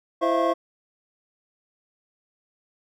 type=tone cluster; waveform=triangle; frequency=334.1 / 521 / 649 / 684 / 1088 Hz; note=E4 / C5 / E5 / F5 / C#6; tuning=+23 / -7 / -27 / -36 / -33 cents; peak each=-24 dBFS; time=0.21-0.54 s; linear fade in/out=20 ms; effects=none